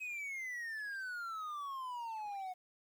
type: exponential sweep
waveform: triangle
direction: down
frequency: 2556 to 727 Hz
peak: -38 dBFS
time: 0-2.54 s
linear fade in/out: 20 ms
effects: 11-bit

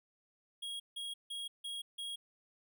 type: tone bursts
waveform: square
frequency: 3290 Hz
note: G#7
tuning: 17 cents flat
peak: -40 dBFS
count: 5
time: 0.62-2.16 s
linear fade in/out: 10 ms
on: 180 ms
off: 160 ms
effects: none

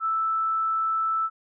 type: tone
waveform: sine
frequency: 1318.5 Hz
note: E6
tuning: in tune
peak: -22 dBFS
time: 0-1.3 s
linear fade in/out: 50 ms
effects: none

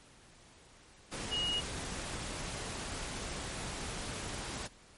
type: tone in noise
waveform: sine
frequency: 2883 Hz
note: F#7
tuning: 46 cents flat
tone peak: -31 dBFS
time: 1.31-1.61 s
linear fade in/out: 20 ms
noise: pink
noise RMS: -40 dBFS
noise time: 1.11-4.68 s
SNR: +6 dB
effects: pink hiss -59 dBFS RMS until 4.97 s + MP3 48 kbps

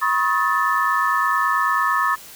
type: tone cluster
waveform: sine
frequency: 979 / 1088 / 1269 / 1754 Hz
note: B5 / C#6 / D#6 / A6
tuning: -15 / -33 / +34 / -6 cents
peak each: -26 / -21 / -21 / -22 dBFS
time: 0.01-2.16 s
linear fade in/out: 20 ms
effects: white hiss -41 dBFS RMS until 2.35 s

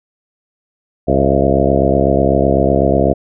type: harmonic tone with a mistuned harmonic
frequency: 68 Hz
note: C#2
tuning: 33 cents flat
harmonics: 1 / 2 / 3 / 4 / 5 / 6 / 7 / 8 / 9 / 10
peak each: -19 / -19 / -19 / -19 / -19 / -19 / -19 / -19 / -19 / -19 dBFS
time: 1.07-3.14 s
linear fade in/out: 20 ms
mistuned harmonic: 9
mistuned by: +48 cents
effects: none

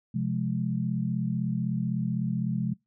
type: chord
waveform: sine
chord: F minor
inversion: second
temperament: equal with one note detuned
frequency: 130.81 / 174.61 / 210.6 Hz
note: C3 / F3 / Ab3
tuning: 0 / 0 / +24 cents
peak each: -30 dBFS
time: 0.14-2.74 s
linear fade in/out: 10 ms
effects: noise-tail reverb RT60 0.2 s tail -25 dB re dry

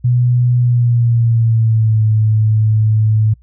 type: tone with pitch glide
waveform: sine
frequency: 122.7 to 108.68 Hz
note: B2 to A2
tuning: -11 to -21 cents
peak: -9 dBFS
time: 0.04-3.34 s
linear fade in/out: 10 ms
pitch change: -210 cents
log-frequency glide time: 0.59-2.04 s
effects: noise-tail reverb RT60 0.1 s tail -26 dB re dry + added 60 Hz sine -43 dBFS peak until 3.42 s

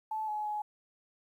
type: tone with pitch steps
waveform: sine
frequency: 870 / 847 / 842 Hz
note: A5 / G#5 / G#5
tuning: -20 / +34 / +24 cents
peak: -32 dBFS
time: 0.11-0.62 s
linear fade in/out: 5 ms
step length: 170 ms
effects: 11-bit

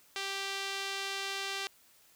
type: tone with band-pass filter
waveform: sawtooth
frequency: 392 Hz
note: G4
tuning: in tune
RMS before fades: -37 dBFS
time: 0.16-1.67 s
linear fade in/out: 0 ms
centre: 3600 Hz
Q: 1
effects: white hiss -63 dBFS RMS until 2.15 s

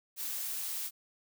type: noise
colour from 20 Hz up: blue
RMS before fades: -37 dBFS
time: 0.16-0.91 s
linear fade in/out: 50 ms
effects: none

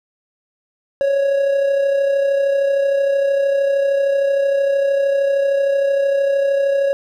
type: tone with amplitude modulation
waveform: triangle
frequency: 554.4 Hz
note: C#5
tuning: in tune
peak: -10 dBFS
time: 1.01-6.93 s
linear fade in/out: 0 ms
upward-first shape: sine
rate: 33.1 Hz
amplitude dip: 40%
effects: none

